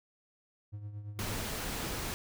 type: tone with tremolo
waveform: triangle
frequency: 103.7 Hz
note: G#2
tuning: 2 cents flat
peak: -35 dBFS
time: 0.72-1.43 s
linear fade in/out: 20 ms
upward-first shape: triangle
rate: 8.8 Hz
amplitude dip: 65%
type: noise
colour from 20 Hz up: pink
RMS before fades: -37 dBFS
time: 1.19-2.14 s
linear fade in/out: 0 ms
effects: none